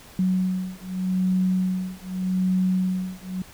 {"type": "beating tone pair", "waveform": "sine", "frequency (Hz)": [185, 185.83], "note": ["F#3", "F#3"], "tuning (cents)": [0, 8], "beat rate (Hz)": 0.83, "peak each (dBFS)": -24, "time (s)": [0.19, 3.42], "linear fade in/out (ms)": 2, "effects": ["pink hiss -47 dBFS RMS until 3.53 s"]}